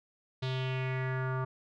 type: tone with low-pass filter sweep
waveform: square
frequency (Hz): 130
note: C3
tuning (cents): -11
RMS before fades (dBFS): -33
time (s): 0.42-1.45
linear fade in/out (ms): 10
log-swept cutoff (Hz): 3900 to 1200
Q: 3.5
effects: none